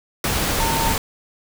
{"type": "tone in noise", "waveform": "sine", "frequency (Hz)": 907, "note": "A#5", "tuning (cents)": -48, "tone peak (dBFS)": -22, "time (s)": [0.6, 0.93], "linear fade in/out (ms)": 2, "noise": "pink", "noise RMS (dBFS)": -21, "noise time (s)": [0.24, 0.98], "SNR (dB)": -4, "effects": []}